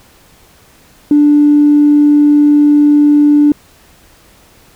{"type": "tone with tanh clipping", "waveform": "triangle", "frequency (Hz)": 293.7, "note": "D4", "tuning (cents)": 0, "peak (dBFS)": -4, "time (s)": [1.11, 3.52], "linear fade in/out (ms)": 2, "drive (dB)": 4, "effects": ["pink hiss -45 dBFS RMS until 4.75 s"]}